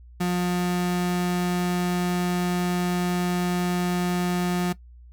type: tone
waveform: 35% pulse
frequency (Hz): 178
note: F3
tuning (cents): +33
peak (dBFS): -20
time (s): 0.2-4.73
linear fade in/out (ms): 10
effects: noise-tail reverb RT60 0.1 s tail -18 dB re dry + added 60 Hz sine -44 dBFS peak until 5.12 s